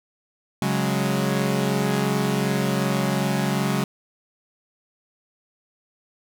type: chord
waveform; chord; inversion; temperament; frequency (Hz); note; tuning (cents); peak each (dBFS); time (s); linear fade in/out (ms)
sawtooth; C# suspended fourth; none; equal; 138.59 / 185 / 207.7; C#3 / F#3 / G#3; 0 / 0 / 0; -21; 0.62-3.84; 2
effects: none